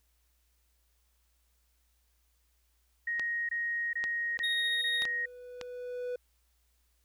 sine tone bursts, 1875 Hz, A#6, 10 cents sharp, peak -30 dBFS, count 5, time 3.07-5.258 s, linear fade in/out 5 ms, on 420 ms, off 22 ms
clicks, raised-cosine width 0.2 ms, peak -21 dBFS, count 6, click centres 3.196 / 4.04 / 4.391 / 5.021 / 5.053 / 5.613 s
triangle tone with exponential growth, 493.9 Hz, B4, in tune, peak -30 dBFS, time 3.9-6.16 s, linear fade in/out 5 ms, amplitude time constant 490 ms
triangle tone with tremolo, 3729 Hz, A#7, in tune, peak -28 dBFS, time 4.43-5.05 s, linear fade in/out 10 ms, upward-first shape triangle, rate 14 Hz, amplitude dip 30%
effects added 59 Hz sine -70 dBFS peak until 7.04 s + white hiss -75 dBFS RMS until 7.04 s

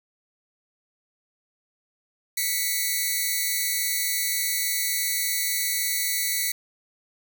5% pulse tone pair together, 1975.5 / 2217 Hz, B6 / C#7, 0 / 0 cents, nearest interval major second, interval 200 cents, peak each -16 dBFS, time 2.37-6.52 s, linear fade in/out 5 ms, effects none

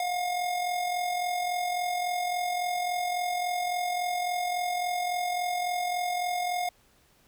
square tone with amplitude modulation, 715 Hz, F5, 41 cents sharp, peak -26 dBFS, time 0-6.69 s, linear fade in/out 2 ms, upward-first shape sine, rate 43.6 Hz, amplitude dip 45%, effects pink hiss -63 dBFS RMS until 7.27 s

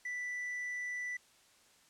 triangle tone, 1975.5 Hz, B6, in tune, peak -35 dBFS, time 0.05-1.17 s, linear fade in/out 5 ms, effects white hiss -65 dBFS RMS until 1.89 s + low-pass 9000 Hz 12 dB/octave

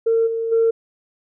sine tone with level steps, 455.1 Hz, A#4, 42 cents flat, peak -13 / -20 / -12 dBFS, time 0.06-0.71 s, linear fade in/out 10 ms, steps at 0.26 / 0.51 s, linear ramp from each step 20 ms, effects tanh soft clip ceiling -9 dBFS

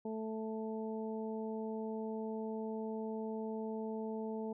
harmonic tone, 220 Hz, A3, in tune, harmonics 1 / 2 / 3 / 4, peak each -40 / -41 / -49 / -49 dBFS, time 0.05-4.53 s, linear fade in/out 5 ms, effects none

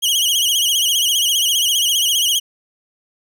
sawtooth tone with vibrato, 3073 Hz, G7, 35 cents flat, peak -11 dBFS, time 0.02-2.4 s, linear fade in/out 20 ms, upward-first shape sine, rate 15 Hz, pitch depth 120 cents each way, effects none

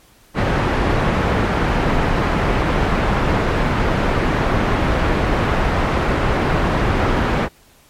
pink low-pass noise, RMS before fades -17 dBFS, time 0.34-7.49 s, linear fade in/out 50 ms, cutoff 1800 Hz, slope 12 dB/octave, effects pink hiss -51 dBFS RMS until 7.89 s + MP3 64 kbps

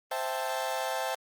35% pulse chord, A minor seventh, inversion first, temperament equal, 523.3 / 659.3 / 784 / 880 Hz, C5 / E5 / G5 / A5, 0 / 0 / 0 / 0 cents, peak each -34 dBFS, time 0.11-1.15 s, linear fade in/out 5 ms, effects Opus 32 kbps

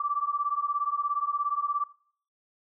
sine beating tone pair, 1156 / 1173 Hz, D6 / D6, -28 / -2 cents, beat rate 17 Hz, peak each -29 dBFS, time 0-1.84 s, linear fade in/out 5 ms, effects noise-tail reverb RT60 0.5 s tail -18 dB re dry

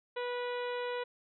harmonic tone, 489.5 Hz, B4, 15 cents flat, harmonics 1 / 2 / 3 / 4 / 5 / 6 / 7 / 8, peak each -35 / -41 / -45 / -47 / -49 / -51 / -52 / -53 dBFS, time 0.16-1.04 s, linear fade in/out 10 ms, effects none

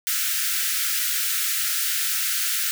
white high-pass noise, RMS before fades -24 dBFS, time 0.07-2.71 s, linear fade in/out 0 ms, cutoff 1300 Hz, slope 96 dB/octave, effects none

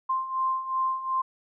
sine beating tone pair, 1046.5 / 1049.2 Hz, C6 / C6, 0 / +4 cents, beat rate 2.7 Hz, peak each -31 / -26 dBFS, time 0.09-1.22 s, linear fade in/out 10 ms, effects none

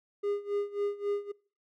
triangle tone with tremolo, 407.4 Hz, G#4, 33 cents flat, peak -25 dBFS, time 0.23-1.32 s, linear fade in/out 10 ms, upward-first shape sine, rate 3.7 Hz, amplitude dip 90%, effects noise-tail reverb RT60 0.4 s tail -23 dB re dry

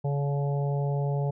harmonic tone with a mistuned harmonic, 141.5 Hz, C#3, 36 cents sharp, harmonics 1 / 3 / 4 / 5 / 6, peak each -25 / -35 / -37 / -39 / -41 dBFS, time 0.04-1.31 s, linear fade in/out 10 ms, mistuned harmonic 6, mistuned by +20 cents, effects none

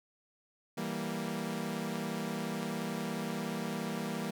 sawtooth chord, E diminished, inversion none, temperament equal, 164.81 / 196 / 233.1 Hz, E3 / G3 / Bb3, 0 / 0 / 0 cents, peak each -36 / -35 / -34 dBFS, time 0.77-4.31 s, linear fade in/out 10 ms, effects none

